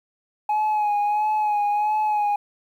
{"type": "tone with vibrato", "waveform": "sine", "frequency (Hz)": 840, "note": "G#5", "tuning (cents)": 19, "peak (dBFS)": -16, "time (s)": [0.49, 2.36], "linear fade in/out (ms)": 5, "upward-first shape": "sine", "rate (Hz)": 1.5, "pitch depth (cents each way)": 35, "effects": ["tanh soft clip ceiling -18 dBFS", "9-bit"]}